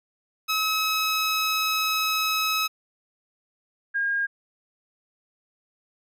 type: tone pair in turn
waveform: 15% pulse / sine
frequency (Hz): 1283 / 1621.2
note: E6 / G#6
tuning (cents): -47 / -42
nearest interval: major third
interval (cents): 405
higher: second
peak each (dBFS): -16 / -22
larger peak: first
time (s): 0.48-2.68 / 3.94-4.27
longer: first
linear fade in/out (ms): 20
effects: none